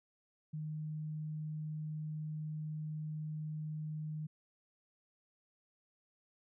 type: tone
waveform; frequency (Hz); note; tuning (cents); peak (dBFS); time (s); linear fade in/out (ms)
sine; 154; D#3; -17; -38; 0.53-4.27; 10
effects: none

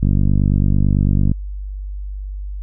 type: click train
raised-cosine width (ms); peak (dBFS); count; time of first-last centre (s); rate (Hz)
5; -4; 64; 0.03-1.316; 49
effects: added 49 Hz sine -24 dBFS peak until 2.62 s

